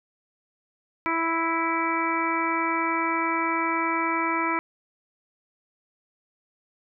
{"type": "harmonic tone", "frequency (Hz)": 329.6, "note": "E4", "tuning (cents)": 0, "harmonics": [1, 2, 3, 4, 5, 6, 7], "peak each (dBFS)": [-29, -37, -27, -29, -38, -33, -30], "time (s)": [1.06, 4.59], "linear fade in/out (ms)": 0, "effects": []}